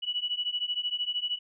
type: beating tone pair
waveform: sine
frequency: 2937 / 2950 Hz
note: F#7 / F#7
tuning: -13 / -6 cents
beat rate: 13 Hz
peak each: -32 / -31 dBFS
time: 0.02-1.39 s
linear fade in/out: 20 ms
effects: none